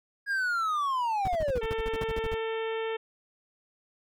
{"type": "linear sweep", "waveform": "triangle", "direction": "down", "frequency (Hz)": [1653, 433.5], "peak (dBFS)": -24, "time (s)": [0.26, 1.63], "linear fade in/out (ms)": 50}
{"type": "noise bursts", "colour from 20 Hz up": "brown", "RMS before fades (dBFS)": -33, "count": 15, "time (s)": [1.25, 2.343], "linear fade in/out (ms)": 2, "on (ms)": 29, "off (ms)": 47}
{"type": "harmonic tone", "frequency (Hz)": 447.3, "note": "A4", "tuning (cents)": 28, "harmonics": [1, 2, 3, 4, 5, 6, 7, 8], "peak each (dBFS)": [-30, -39, -43, -42, -44, -46, -46, -52], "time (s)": [1.61, 2.97], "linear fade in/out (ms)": 10}
{"effects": []}